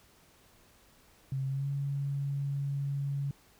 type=tone with pitch glide; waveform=sine; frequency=134.2 to 140.14 Hz; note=C3 to C#3; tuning=+44 to +19 cents; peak=-30 dBFS; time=1.32-3.31 s; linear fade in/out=2 ms; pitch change=+75 cents; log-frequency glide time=1.48-1.68 s; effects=pink hiss -62 dBFS RMS until 3.59 s